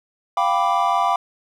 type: chord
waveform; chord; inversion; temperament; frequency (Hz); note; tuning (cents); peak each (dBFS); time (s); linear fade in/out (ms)
triangle; G dominant seventh; third; equal; 698.5 / 784 / 987.8 / 1174.7; F5 / G5 / B5 / D6; 0 / 0 / 0 / 0; -20; 0.37-1.16; 2
effects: none